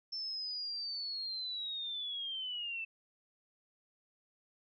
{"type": "linear sweep", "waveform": "sine", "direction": "down", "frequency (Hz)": [5350, 2637], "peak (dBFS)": -37, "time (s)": [0.12, 2.85], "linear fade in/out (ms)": 10, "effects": []}